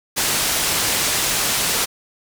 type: low-pass noise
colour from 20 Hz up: white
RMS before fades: -20 dBFS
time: 0.16-1.86 s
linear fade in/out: 20 ms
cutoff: 10000 Hz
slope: 12 dB/octave
effects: none